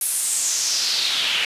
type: noise with band-pass filter sweep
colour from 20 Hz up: pink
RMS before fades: -22 dBFS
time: 0.01-1.45 s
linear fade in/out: 2 ms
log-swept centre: 11000 to 2700 Hz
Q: 3.5
effects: resampled to 32000 Hz